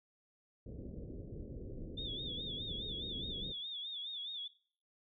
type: low-pass noise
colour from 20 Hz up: pink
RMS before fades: -46 dBFS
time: 0.66-3.52 s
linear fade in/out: 5 ms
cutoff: 510 Hz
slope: 48 dB/octave
type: tone with vibrato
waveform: sine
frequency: 3520 Hz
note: A7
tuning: in tune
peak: -40 dBFS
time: 1.97-4.48 s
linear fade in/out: 10 ms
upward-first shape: sine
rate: 4.8 Hz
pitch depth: 100 cents each way
effects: noise-tail reverb RT60 0.5 s tail -19 dB re dry